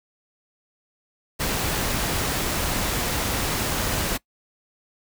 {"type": "noise", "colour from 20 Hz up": "pink", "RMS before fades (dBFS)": -25, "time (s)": [1.39, 4.18], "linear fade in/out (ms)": 20, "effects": ["noise-tail reverb RT60 0.1 s tail -22 dB re dry"]}